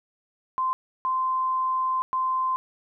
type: tone bursts at uneven times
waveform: sine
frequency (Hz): 1038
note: C6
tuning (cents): -14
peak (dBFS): -22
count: 3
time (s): 0.58-0.73 / 1.05-2.02 / 2.13-2.56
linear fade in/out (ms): 0
effects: none